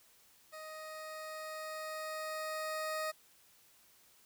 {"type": "tone with level ramp", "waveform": "20% pulse", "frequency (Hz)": 625, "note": "D#5", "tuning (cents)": 8, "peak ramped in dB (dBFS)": [-41, -30], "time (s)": [0.52, 3.12], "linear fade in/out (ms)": 20, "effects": ["white hiss -65 dBFS RMS until 4.25 s"]}